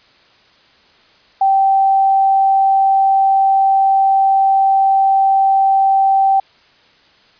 sine tone, 778 Hz, G5, 13 cents flat, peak -9 dBFS, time 1.41-6.4 s, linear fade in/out 5 ms, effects white hiss -50 dBFS RMS until 7.39 s + resampled to 11025 Hz

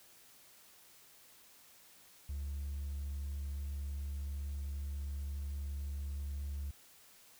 triangle tone, 70.8 Hz, C#2, 37 cents sharp, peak -34 dBFS, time 2.29-6.71 s, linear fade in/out 5 ms, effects tanh soft clip ceiling -33 dBFS + white hiss -61 dBFS RMS until 7.39 s

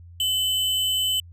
sine tone with sample-and-hold, 3030 Hz, F#7, 40 cents sharp, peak -20 dBFS, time 0.2-1.2 s, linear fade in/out 2 ms, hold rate 11025 Hz, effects added 86 Hz sine -42 dBFS peak until 1.32 s + resampled to 32000 Hz

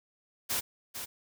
white noise with echo, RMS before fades -31 dBFS, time 0.49-0.61 s, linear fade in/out 20 ms, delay 450 ms, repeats 1, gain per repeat -8 dB, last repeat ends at 1.06 s, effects none

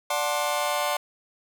sawtooth chord, D dominant seventh, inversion none, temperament just, 587.3 / 734.2 / 881 / 1057.2 Hz, D5 / F#5 / A5 / C6, 0 / -14 / +2 / +18 cents, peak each -24 / -26 / -27 / -26 dBFS, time 0.1-0.97 s, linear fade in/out 5 ms, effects none

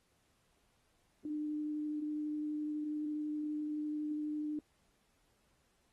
sine tone with vibrato, 301.3 Hz, D4, 44 cents sharp, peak -35 dBFS, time 1.25-4.59 s, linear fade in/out 2 ms, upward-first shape triangle, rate 12 Hz, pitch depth 10 cents each way, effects pink hiss -75 dBFS RMS until 5.92 s + AAC 32 kbps

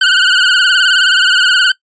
25% pulse tone with vibrato, 1483 Hz, F#6, 4 cents sharp, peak -3 dBFS, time 0.01-1.72 s, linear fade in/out 5 ms, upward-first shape sine, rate 19 Hz, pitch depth 79 cents each way, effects noise-tail reverb RT60 0.1 s tail -20 dB re dry + resampled to 16000 Hz

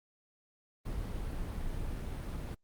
brown noise, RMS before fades -37 dBFS, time 0.85-2.55 s, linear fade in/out 10 ms, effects Opus 32 kbps

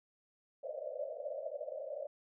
pink band-pass noise, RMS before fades -42 dBFS, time 0.63-2.07 s, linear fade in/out 5 ms, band 520 to 640 Hz, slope 96 dB/octave, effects none

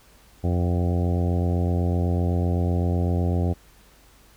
harmonic tone with a mistuned harmonic, 87.9 Hz, F2, 12 cents sharp, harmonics 1 / 2 / 3 / 4 / 5 / 6 / 7 / 8 / 9, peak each -21 / -27 / -31 / -33 / -35 / -37 / -38 / -39 / -40 dBFS, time 0.43-3.54 s, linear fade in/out 20 ms, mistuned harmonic 9, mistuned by -25 cents, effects added 50 Hz sine -55 dBFS peak until 4.36 s + pink hiss -55 dBFS RMS until 4.36 s

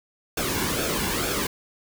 pink noise with flanger, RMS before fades -26 dBFS, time 0.37-1.47 s, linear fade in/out 5 ms, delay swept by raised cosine 1 to 1.62 ms, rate 2.2 Hz, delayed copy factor -0.6, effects none

